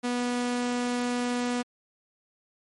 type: tone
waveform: sawtooth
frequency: 244.5 Hz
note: B3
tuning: 17 cents flat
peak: -22 dBFS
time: 0.03-1.63 s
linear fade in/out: 20 ms
effects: low-pass 11000 Hz 12 dB/octave + MP3 48 kbps